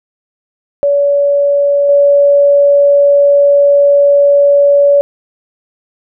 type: tone with level steps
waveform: sine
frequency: 569 Hz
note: C#5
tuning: 45 cents sharp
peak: -7 / -4 dBFS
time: 0.83-5.01 s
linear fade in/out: 0 ms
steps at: 1.89 s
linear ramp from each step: 2 ms
effects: none